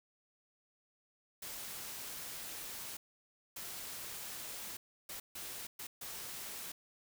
white noise bursts at uneven times, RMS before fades -45 dBFS, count 6, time 1.42-2.97 / 3.56-4.77 / 5.09-5.2 / 5.35-5.67 / 5.79-5.87 / 6.01-6.72 s, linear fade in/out 5 ms, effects none

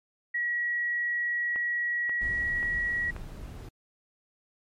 sine tone, 1917 Hz, A#6, 48 cents sharp, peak -26 dBFS, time 0.34-3.11 s, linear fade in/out 10 ms
click train, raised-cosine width 0.5 ms, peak -26 dBFS, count 4, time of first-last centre 1.56-3.164 s, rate 1.87 Hz
brown noise, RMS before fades -40 dBFS, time 2.21-3.69 s, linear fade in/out 5 ms
effects MP3 64 kbps

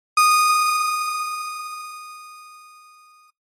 35% pulse tone with exponential decay, 1235 Hz, D#6, 13 cents flat, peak -10 dBFS, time 0.17-3.3 s, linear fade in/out 5 ms, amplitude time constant 680 ms, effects noise-tail reverb RT60 0.2 s tail -24 dB re dry + AAC 32 kbps

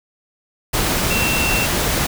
sine tone in noise, 2700 Hz, E7, 41 cents sharp, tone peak -20 dBFS, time 1.1-1.66 s, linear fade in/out 10 ms, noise pink, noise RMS -19 dBFS, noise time 0.73-2.07 s, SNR -4 dB, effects none

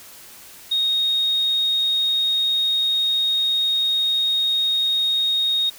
triangle tone, 3729 Hz, A#7, in tune, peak -14 dBFS, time 0.71-5.7 s, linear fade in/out 10 ms, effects tanh soft clip ceiling -15 dBFS + white hiss -43 dBFS RMS until 5.78 s

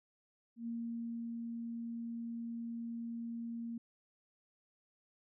sine tone with ADSR envelope, 232.4 Hz, A#3, 5 cents flat, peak -37 dBFS, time 0.56-3.78 s, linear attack 110 ms, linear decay 680 ms, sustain -2 dB, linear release 5 ms, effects none

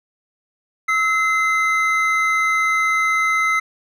triangle tone pair together, 1300 / 2064 Hz, E6 / C7, -24 / -24 cents, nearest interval minor sixth, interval 800 cents, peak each -17 / -16 dBFS, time 0.88-3.6 s, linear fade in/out 10 ms, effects none

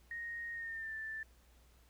sine tone with pitch glide, 1864.7 to 1766.2 Hz, A#6 to A6, 0 to +6 cents, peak -40 dBFS, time 0.11-1.23 s, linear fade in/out 2 ms, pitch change -94 cents, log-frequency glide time 0.53-0.95 s, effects added 60 Hz sine -63 dBFS peak until 1.89 s + pink hiss -69 dBFS RMS until 1.89 s

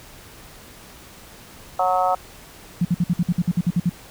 harmonic tone, 183.7 Hz, F#3, 12 cents flat, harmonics 3 / 4 / 5 / 6 / 7, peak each -25 / -19 / -25 / -29 / -25 dBFS, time 1.79-2.15 s, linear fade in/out 5 ms
sine tone bursts, 174.6 Hz, F3, in tune, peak -15 dBFS, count 12, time 2.81-3.895 s, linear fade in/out 5 ms, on 40 ms, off 55 ms
effects pink hiss -44 dBFS RMS until 4.1 s

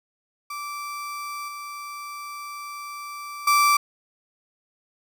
35% pulse tone with level steps, 1167 Hz, D6, 11 cents flat, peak -29 / -32 / -14 dBFS, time 0.5-3.77 s, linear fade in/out 5 ms, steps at 1.48 / 3.47 s, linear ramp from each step 5 ms, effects none

